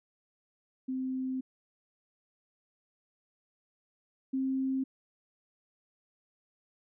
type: tone pair in turn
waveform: sine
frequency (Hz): 260 / 265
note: C4 / C4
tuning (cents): -11 / +22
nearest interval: unison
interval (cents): 33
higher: second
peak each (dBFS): -31 / -28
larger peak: second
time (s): 0.88-1.41 / 4.33-4.84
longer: first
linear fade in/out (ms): 10
effects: none